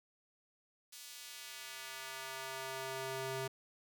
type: tone with high-pass filter sweep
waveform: square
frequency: 132.6 Hz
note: C3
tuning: 23 cents sharp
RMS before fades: -44 dBFS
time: 0.92-3.48 s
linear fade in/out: 10 ms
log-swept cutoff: 4700 to 270 Hz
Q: 0.72
effects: none